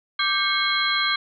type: tone cluster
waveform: sine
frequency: 1176 / 1574 / 2178 / 3268 / 4087 Hz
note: D6 / G6 / C#7 / G#7 / C8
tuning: +2 / +7 / -31 / -29 / -41 cents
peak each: -26 dBFS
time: 0.19-1.16 s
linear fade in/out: 5 ms
effects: none